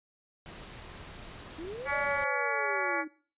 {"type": "noise", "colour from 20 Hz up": "pink", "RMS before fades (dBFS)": -46, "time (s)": [0.46, 2.24], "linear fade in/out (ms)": 0}
{"type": "linear two-way sweep", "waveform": "sine", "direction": "up then down", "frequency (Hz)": [305.5, 609, 305.5], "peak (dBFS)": -37, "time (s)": [1.58, 3.08], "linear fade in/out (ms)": 10, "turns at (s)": 1.95}
{"type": "harmonic tone", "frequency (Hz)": 283, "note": "C#4", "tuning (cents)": 36, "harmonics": [2, 3, 4, 5, 6, 7, 8], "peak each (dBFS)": [-36, -36, -36, -36, -36, -36, -36], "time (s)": [1.85, 3.05], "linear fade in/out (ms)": 50}
{"effects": ["noise-tail reverb RT60 0.4 s tail -19 dB re dry", "resampled to 8000 Hz"]}